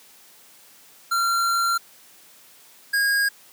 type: tone pair in turn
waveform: square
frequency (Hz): 1373 / 1632.8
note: F6 / G#6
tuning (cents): -30 / -30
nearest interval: minor third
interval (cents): 300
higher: second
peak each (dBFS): -20 / -19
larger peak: second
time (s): 1.11-1.78 / 2.93-3.29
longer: first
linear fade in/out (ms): 10
effects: white hiss -51 dBFS RMS until 3.52 s + high-pass 150 Hz 12 dB/octave